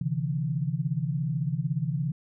sine tone cluster, 132.2 / 148.6 / 166.2 Hz, C3 / D3 / E3, +18 / +21 / +15 cents, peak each -30 dBFS, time 0.01-2.12 s, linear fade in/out 5 ms, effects none

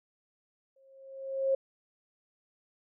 sine tone with exponential growth, 538 Hz, C5, 48 cents sharp, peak -22 dBFS, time 0.76-1.55 s, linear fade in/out 5 ms, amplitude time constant 170 ms, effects none

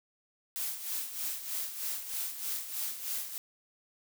blue noise with tremolo, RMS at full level -34 dBFS, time 0.56-3.38 s, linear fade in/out 0 ms, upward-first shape sine, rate 3.2 Hz, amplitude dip 65%, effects none

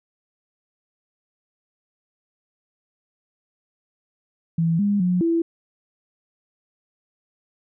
sine tone with pitch steps, 165.3 / 203.5 / 179.8 / 333.3 Hz, E3 / G#3 / F#3 / E4, +5 / -35 / -49 / +19 cents, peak -17 dBFS, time 4.58-5.42 s, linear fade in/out 5 ms, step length 210 ms, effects none

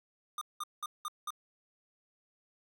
square tone bursts, 1217 Hz, D#6, 39 cents flat, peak -36 dBFS, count 5, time 0.38-1.305 s, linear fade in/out 2 ms, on 33 ms, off 190 ms, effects none

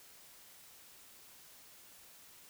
silence, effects white hiss -58 dBFS RMS until 2.49 s

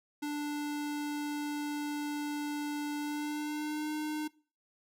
square tone with pitch glide, 294.1 to 304.6 Hz, D4 to D#4, +3 to -37 cents, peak -34 dBFS, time 0.22-4.28 s, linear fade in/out 10 ms, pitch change +60 cents, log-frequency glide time 2.99-3.92 s, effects noise-tail reverb RT60 0.4 s tail -21 dB re dry

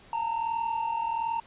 triangle tone pair together, 880 / 921.3 Hz, A5 / A#5, 0 / -21 cents, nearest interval minor second, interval 79 cents, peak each -32 / -26 dBFS, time 0.13-1.4 s, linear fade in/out 2 ms, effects pink hiss -54 dBFS RMS until 1.46 s + resampled to 8000 Hz

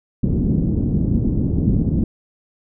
white low-pass noise, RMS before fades -18 dBFS, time 0.23-2.04 s, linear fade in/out 2 ms, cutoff 260 Hz, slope 24 dB/octave, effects none

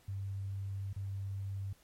sine tone with dropouts, 98 Hz, G2, in tune, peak -36 dBFS, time 0.08-1.73 s, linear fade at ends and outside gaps 5 ms, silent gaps 0.93-0.961 s, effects pink hiss -66 dBFS RMS until 1.83 s + MP3 64 kbps

